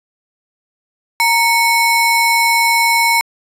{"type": "ring-modulated tone", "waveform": "square", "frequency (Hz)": 1570, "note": "G6", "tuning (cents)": 2, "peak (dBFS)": -8, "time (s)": [1.2, 3.21], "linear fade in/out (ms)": 0, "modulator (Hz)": 644, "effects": ["resampled to 32000 Hz"]}